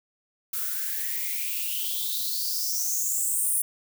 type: noise with high-pass filter sweep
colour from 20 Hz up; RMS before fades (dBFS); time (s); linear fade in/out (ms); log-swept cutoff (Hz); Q
violet; -28; 0.53-3.62; 5; 1300 to 10000; 7.6
effects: none